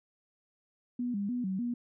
sine tone with pitch steps, 244.7 / 201.3 / 245.8 / 189.6 / 240.5 Hz, B3 / G3 / B3 / F#3 / B3, -16 / +46 / -8 / +43 / -46 cents, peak -30 dBFS, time 0.99-1.74 s, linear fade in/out 5 ms, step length 150 ms, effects none

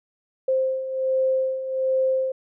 sine beating tone pair, 523.3 / 524.6 Hz, C5 / C5, 0 / +4 cents, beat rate 1.3 Hz, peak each -27 / -21 dBFS, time 0.48-2.32 s, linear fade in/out 5 ms, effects none

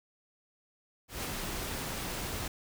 pink noise with ADSR envelope, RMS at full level -35 dBFS, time 1.08-2.48 s, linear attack 150 ms, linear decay 32 ms, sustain -2 dB, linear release 4 ms, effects none

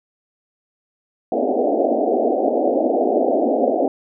white band-pass noise, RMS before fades -18 dBFS, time 1.32-3.88 s, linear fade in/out 2 ms, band 230 to 750 Hz, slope 96 dB/octave, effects none

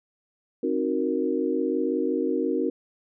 sine chord, C half-diminished seventh, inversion none, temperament equal with one note detuned, 265.4 / 311.1 / 370 / 466.2 Hz, C4 / Eb4 / Gb4 / Bb4, +25 / 0 / 0 / 0 cents, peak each -28 dBFS, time 0.63-2.7 s, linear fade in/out 5 ms, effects none

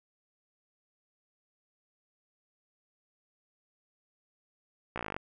slowing click train, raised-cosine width 0.5 ms, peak -20 dBFS, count 12, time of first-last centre 4.96-5.165 s, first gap 16 ms, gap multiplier 1.03, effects none

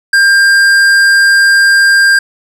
sine tone with tanh clipping, 1597 Hz, G6, 32 cents sharp, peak -6 dBFS, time 0.13-2.19 s, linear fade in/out 5 ms, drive 13 dB, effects none

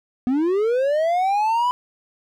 triangle linear sweep, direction up, 240.9 to 1003 Hz, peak -15 dBFS, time 0.27-1.71 s, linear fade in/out 0 ms, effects none

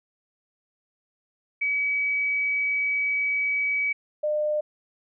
sine tone pair in turn, 2277 / 603.1 Hz, C#7 / D5, +46 / +46 cents, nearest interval octave + major seventh, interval 2300 cents, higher first, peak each -22 dBFS, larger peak neither, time 1.61-3.93 / 4.23-4.61 s, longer first, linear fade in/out 10 ms, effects none

